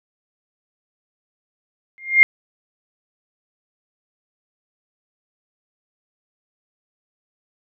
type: tone with exponential growth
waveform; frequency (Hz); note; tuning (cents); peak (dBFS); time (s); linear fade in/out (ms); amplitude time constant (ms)
sine; 2118; C7; +21; -3; 1.98-2.23; 0; 53
effects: none